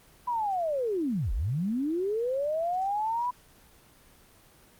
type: linear two-way sweep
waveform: sine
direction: down then up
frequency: 1000 to 36.71 to 1000 Hz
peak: -26 dBFS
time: 0.27-3.31 s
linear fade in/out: 10 ms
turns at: 1.33 s
effects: pink hiss -57 dBFS RMS until 4.79 s + Opus 24 kbps